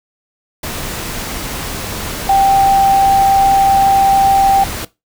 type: tone in noise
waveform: sine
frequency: 784 Hz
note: G5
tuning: in tune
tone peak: -7 dBFS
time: 2.29-4.64 s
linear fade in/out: 5 ms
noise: pink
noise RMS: -23 dBFS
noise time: 0.63-4.85 s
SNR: +13 dB
effects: noise-tail reverb RT60 0.2 s tail -18 dB re dry